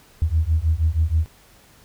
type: beating tone pair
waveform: sine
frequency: 76.8 / 83.1 Hz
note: D#2 / E2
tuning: -22 / +15 cents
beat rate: 6.3 Hz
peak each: -19 dBFS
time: 0.22-1.26 s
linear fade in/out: 0 ms
effects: tanh soft clip ceiling -9 dBFS + pink hiss -52 dBFS RMS until 1.84 s